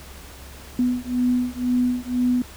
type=beating tone pair; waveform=sine; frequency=246.9 / 248.9 Hz; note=B3 / B3; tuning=0 / +14 cents; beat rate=2 Hz; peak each=-22 dBFS; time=0.79-2.42 s; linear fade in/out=2 ms; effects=added 68 Hz sine -42 dBFS peak until 2.56 s + pink hiss -43 dBFS RMS until 2.56 s